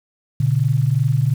sine tone pair together, 120 / 142.7 Hz, B2 / D3, -49 / -49 cents, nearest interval minor third, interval 300 cents, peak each -17 dBFS, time 0.4-1.34 s, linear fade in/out 5 ms, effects 7-bit

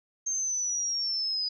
sine linear sweep, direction down, 6390 to 4939 Hz, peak -27 dBFS, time 0.26-1.49 s, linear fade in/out 10 ms, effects none

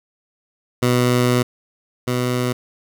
15% pulse tone pair in turn, 123.47 / 124.33 Hz, B2 / B2, 0 / +12 cents, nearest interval unison, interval 12 cents, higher second, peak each -8 / -12 dBFS, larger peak first, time 0.82-1.43 / 2.07-2.53 s, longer first, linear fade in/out 10 ms, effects none

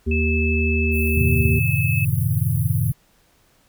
harmonic tone, 77.78 Hz, D#2, in tune, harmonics 1 / 3 / 5, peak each -19 / -24 / -26 dBFS, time 0.06-1.6 s, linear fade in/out 20 ms
sine tone with pitch glide, 2616 to 2599 Hz, E7 to E7, -14 to -25 cents, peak -23 dBFS, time 0.11-2.05 s, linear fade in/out 5 ms, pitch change -11 cents, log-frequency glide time 1.31-1.81 s
white high-pass noise, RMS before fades -34 dBFS, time 0.91-2.94 s, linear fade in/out 50 ms, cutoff 9600 Hz, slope 96 dB/octave
sine chord, F# diminished seventh, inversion none, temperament equal, 92.5 / 110 / 130.81 / 155.56 Hz, F#2 / A2 / C3 / Eb3, 0 / 0 / 0 / 0 cents, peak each -24 / -22 / -22 / -24 dBFS, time 1.17-2.92 s, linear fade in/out 5 ms
effects pink hiss -59 dBFS RMS until 3.68 s

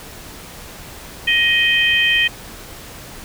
harmonic tone, 626 Hz, D#5, 10 cents sharp, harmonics 3 / 4 / 5, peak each -17 / -17 / -17 dBFS, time 1.27-2.28 s, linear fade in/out 10 ms, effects pink hiss -36 dBFS RMS until 3.24 s

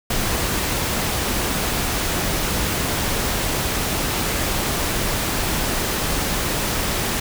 pink noise, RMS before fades -22 dBFS, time 0.1-7.2 s, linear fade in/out 5 ms, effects none

